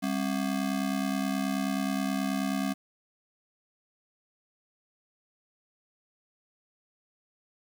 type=ring-modulated tone; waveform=square; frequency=232.8 Hz; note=A#3; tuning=2 cents flat; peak=-25 dBFS; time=0.02-2.74 s; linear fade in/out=20 ms; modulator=34.7 Hz; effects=9-bit